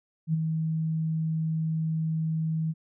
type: tone with ADSR envelope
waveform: sine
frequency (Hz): 159.8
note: D#3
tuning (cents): +47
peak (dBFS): -20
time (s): 0.27-2.74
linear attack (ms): 67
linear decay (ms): 18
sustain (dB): -5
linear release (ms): 37
effects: none